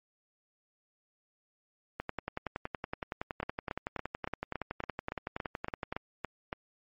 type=two click trains; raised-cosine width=0.5 ms; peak=-19 / -19 dBFS; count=43 / 12; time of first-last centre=2-5.925 / 3.43-6.529 s; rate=10.7 / 3.55 Hz; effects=MP3 32 kbps